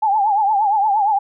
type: tone with vibrato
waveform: sine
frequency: 830 Hz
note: G#5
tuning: 1 cent flat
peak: -13 dBFS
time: 0.02-1.19 s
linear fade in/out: 10 ms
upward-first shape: triangle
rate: 8.6 Hz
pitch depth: 130 cents each way
effects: none